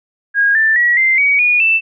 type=tone with pitch steps; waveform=sine; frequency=1635 / 1772.7 / 1922 / 2084 / 2259 / 2450 / 2656 Hz; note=G#6 / A6 / B6 / C7 / C#7 / D#7 / E7; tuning=-28 / +12 / -48 / -7 / +32 / -27 / +12 cents; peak=-9 dBFS; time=0.34-1.81 s; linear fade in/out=50 ms; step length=210 ms; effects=none

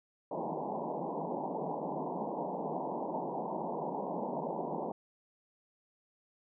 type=band-pass noise; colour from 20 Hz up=white; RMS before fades=-37 dBFS; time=0.31-4.92 s; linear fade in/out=5 ms; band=150 to 970 Hz; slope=96 dB/octave; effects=none

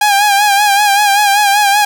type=tone with vibrato; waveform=sawtooth; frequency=815 Hz; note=G#5; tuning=33 cents flat; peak=-4 dBFS; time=0.01-1.85 s; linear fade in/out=5 ms; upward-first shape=sine; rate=5.2 Hz; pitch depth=57 cents each way; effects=7-bit

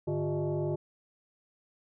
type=tone with frequency modulation; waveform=sine; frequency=102.9 Hz; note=G#2; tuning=16 cents flat; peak=-28 dBFS; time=0.07-0.76 s; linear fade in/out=10 ms; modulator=252 Hz; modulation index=1.9; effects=none

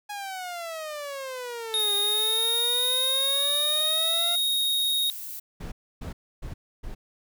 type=exponential two-way sweep; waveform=sawtooth; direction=down then up; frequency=834 to 405.4 to 696 Hz; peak=-29 dBFS; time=0.09-4.36 s; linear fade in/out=10 ms; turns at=1.95 s
type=tone with pitch glide; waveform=square; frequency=3714 to 3746 Hz; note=A#7 to A#7; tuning=-7 to +8 cents; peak=-23 dBFS; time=1.74-5.1 s; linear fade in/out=0 ms; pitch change=+15 cents; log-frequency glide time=2.2-4.75 s
type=noise; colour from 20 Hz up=violet; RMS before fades=-37 dBFS; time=1.79-5.4 s; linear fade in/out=10 ms
type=noise bursts; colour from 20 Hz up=brown; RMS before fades=-35 dBFS; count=4; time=5.6-6.95 s; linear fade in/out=10 ms; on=120 ms; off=290 ms
effects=none

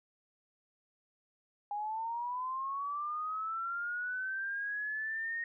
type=linear sweep; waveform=sine; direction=up; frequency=814 to 1863 Hz; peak=-34 dBFS; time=1.71-5.44 s; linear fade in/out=2 ms; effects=none

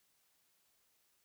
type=silence; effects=white hiss -75 dBFS RMS until 1.24 s

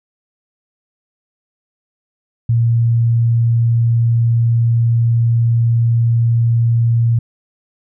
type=tone; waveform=sine; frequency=116.54 Hz; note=A#2; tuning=in tune; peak=-10 dBFS; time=2.49-7.19 s; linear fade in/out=5 ms; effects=none

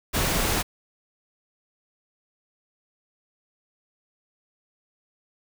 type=noise; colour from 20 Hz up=pink; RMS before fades=-24 dBFS; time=0.13-0.63 s; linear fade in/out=20 ms; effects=none

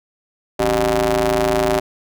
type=ring-modulated tone; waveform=sawtooth; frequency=113.2 Hz; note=A2; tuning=50 cents sharp; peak=-8 dBFS; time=0.59-1.8 s; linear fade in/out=10 ms; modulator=496 Hz; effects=none

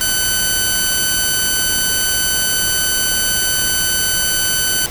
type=tone; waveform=5% pulse; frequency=1512 Hz; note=F#6; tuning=37 cents sharp; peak=-3 dBFS; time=0.01-4.86 s; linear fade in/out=0 ms; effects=pink hiss -28 dBFS RMS until 4.9 s

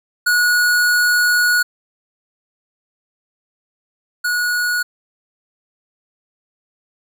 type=tone pair in turn; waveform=square; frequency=1457 / 1457 Hz; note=F#6 / F#6; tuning=-27 / -27 cents; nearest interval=unison; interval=0 cents; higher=neither; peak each=-13 / -17 dBFS; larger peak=first; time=0.26-1.63 / 4.24-4.83 s; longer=first; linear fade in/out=10 ms; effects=none

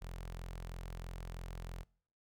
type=tone with notch filter; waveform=sawtooth; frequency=43.09 Hz; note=F1; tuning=22 cents flat; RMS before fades=-45 dBFS; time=0.01-1.84 s; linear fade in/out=20 ms; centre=280 Hz; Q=1.3; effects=noise-tail reverb RT60 0.6 s tail -25 dB re dry

